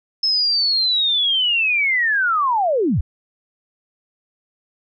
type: linear sweep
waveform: sine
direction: down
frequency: 5240 to 51.8 Hz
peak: -15 dBFS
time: 0.23-3.01 s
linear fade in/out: 5 ms
effects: none